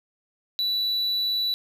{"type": "tone", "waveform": "triangle", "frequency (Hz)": 3951, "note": "B7", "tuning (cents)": 0, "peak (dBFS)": -21, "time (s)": [0.59, 1.54], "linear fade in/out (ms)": 0, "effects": []}